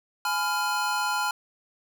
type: chord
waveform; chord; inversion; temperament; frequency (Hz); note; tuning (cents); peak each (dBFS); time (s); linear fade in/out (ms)
square; F diminished; first; just; 838.1 / 1005.8 / 1396.9; Ab5 / Cb6 / F6; +16 / +31 / 0; -30 / -31 / -29; 0.25-1.31; 2
effects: none